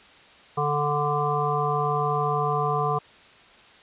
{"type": "harmonic tone", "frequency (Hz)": 146.83, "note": "D3", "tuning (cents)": 0, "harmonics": [1, 3, 5, 7, 8], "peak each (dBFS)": [-28, -28, -28, -28, -28], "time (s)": [0.57, 2.99], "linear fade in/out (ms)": 10, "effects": ["white hiss -51 dBFS RMS until 3.82 s", "resampled to 8000 Hz"]}